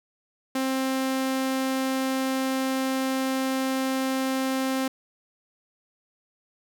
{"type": "tone", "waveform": "sawtooth", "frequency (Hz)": 264, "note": "C4", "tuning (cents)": 16, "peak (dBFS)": -20, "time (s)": [0.55, 4.88], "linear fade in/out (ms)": 5, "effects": []}